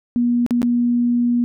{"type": "tone with dropouts", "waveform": "sine", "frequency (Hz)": 240.6, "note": "B3", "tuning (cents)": -45, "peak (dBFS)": -14, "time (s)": [0.16, 1.44], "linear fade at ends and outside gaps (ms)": 0, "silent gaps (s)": [[0.464, 0.508], [0.618, 0.629]], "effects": []}